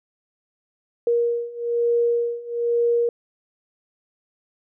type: beating tone pair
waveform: sine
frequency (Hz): 471.6 / 472.7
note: A#4 / A#4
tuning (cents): +20 / +24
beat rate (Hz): 1.1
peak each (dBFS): -23 / -21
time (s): 1.07-3.09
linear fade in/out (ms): 2
effects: none